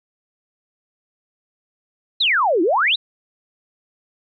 sine exponential two-way sweep, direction down then up, 4256 to 311.1 to 4092 Hz, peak -14 dBFS, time 2.2-2.96 s, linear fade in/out 10 ms, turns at 2.62 s, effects none

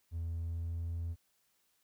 triangle tone with pitch glide, 83.3 to 84.17 Hz, E2 to E2, +19 to +37 cents, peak -32 dBFS, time 0.11-1.16 s, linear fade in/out 50 ms, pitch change +18 cents, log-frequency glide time 0.33-0.9 s, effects tanh soft clip ceiling -30 dBFS + white hiss -75 dBFS RMS until 1.83 s

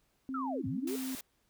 sine tone with pitch glide, 264 to 261.4 Hz, C4 to C4, +16 to -1 cents, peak -35 dBFS, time 0.29-1.15 s, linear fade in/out 0 ms, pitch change -17 cents, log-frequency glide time 0.86-1 s
sine linear two-way sweep, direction down then up, 1400 to 91.8 to 442.5 Hz, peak -35 dBFS, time 0.34-0.96 s, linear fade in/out 5 ms, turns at 0.67 s
white high-pass noise, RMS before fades -44 dBFS, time 0.87-1.21 s, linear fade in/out 5 ms, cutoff 200 Hz, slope 12 dB/octave
effects pink hiss -74 dBFS RMS until 1.49 s

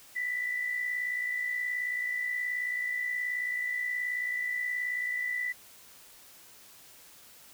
sine tone pair together, 1926.3 / 1985 Hz, B6 / B6, -44 / +8 cents, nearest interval minor second, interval 52 cents, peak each -39 / -30 dBFS, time 0.15-5.53 s, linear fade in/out 20 ms, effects white hiss -54 dBFS RMS until 7.53 s

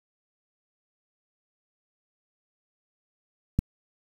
click, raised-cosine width 5 ms, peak -9 dBFS, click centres 3.59 s, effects 7-bit

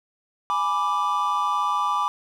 triangle chord, G# diminished, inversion none, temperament equal, 830.6 / 987.8 / 1174.7 Hz, G#5 / B5 / D6, 0 / 0 / 0 cents, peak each -27 / -24 / -21 dBFS, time 0.5-2.08 s, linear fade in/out 0 ms, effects none

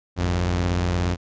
sawtooth tone pair together, 52.83 / 88.7 Hz, G#1 / F2, +30 / +27 cents, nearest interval major sixth, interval 897 cents, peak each -24 / -17 dBFS, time 0.16-1.17 s, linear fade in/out 50 ms, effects resampled to 16000 Hz

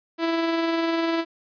sawtooth tone with tremolo, 331 Hz, E4, 7 cents sharp, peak -16 dBFS, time 0.18-1.25 s, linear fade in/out 50 ms, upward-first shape triangle, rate 20 Hz, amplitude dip 35%, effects resampled to 11025 Hz

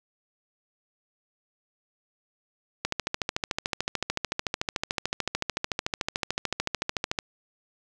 click train, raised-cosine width 0.2 ms, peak -9 dBFS, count 60, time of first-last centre 2.85-7.188 s, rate 13.6 Hz, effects none

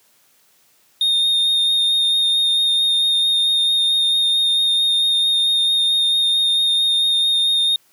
triangle tone with vibrato, 3675 Hz, A#7, 25 cents flat, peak -13 dBFS, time 1.01-7.76 s, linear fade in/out 2 ms, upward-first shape sine, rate 4.5 Hz, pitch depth 14 cents each way, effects white hiss -57 dBFS RMS until 7.92 s + high-pass 100 Hz 12 dB/octave

